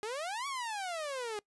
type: exponential two-way sweep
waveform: sawtooth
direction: up then down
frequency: 406.7 to 1147 to 406.7 Hz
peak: -32 dBFS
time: 0.03-1.39 s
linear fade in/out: 0 ms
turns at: 0.47 s
effects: noise-tail reverb RT60 0.1 s tail -23 dB re dry + resampled to 24000 Hz